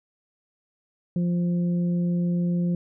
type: harmonic tone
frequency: 174.61 Hz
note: F3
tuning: in tune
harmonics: 1 / 2 / 3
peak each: -21 / -36 / -39 dBFS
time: 1.16-2.75 s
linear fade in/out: 2 ms
effects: none